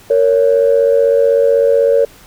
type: tone pair together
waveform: sine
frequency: 462.5 / 558.5 Hz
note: A#4 / C#5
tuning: -14 / +13 cents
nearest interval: minor third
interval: 327 cents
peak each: -10 dBFS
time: 0.1-2.05 s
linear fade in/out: 5 ms
effects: tanh soft clip ceiling -1 dBFS + pink hiss -42 dBFS RMS until 2.26 s